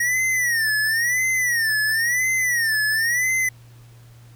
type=tone with vibrato; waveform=square; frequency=1881 Hz; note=A#6; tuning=15 cents sharp; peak=-19 dBFS; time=0-3.49 s; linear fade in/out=5 ms; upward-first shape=sine; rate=0.97 Hz; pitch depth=160 cents each way; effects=added 118 Hz sine -44 dBFS peak until 4.35 s + pink hiss -55 dBFS RMS until 4.35 s